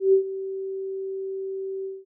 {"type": "tone with ADSR envelope", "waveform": "sine", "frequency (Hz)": 385.3, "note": "G4", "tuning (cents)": -30, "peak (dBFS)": -12, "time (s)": [0, 2.05], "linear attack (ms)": 130, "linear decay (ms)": 99, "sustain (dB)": -16, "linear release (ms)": 200, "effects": []}